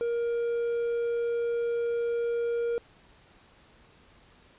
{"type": "tone", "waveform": "triangle", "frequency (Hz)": 470.2, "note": "A#4", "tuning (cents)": 15, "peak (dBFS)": -24, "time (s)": [0.01, 2.78], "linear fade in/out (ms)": 0, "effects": ["pink hiss -58 dBFS RMS until 4.58 s", "resampled to 8000 Hz"]}